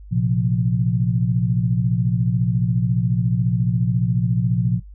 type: chord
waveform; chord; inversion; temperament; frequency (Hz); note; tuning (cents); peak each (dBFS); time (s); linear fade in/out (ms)
sine; Bb suspended second; none; equal; 116.54 / 130.81 / 174.61; Bb2 / C3 / F3; 0 / 0 / 0; -20 / -22 / -21; 0.11-4.8; 20
effects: noise-tail reverb RT60 0.1 s tail -19 dB re dry + added 50 Hz sine -37 dBFS peak until 4.94 s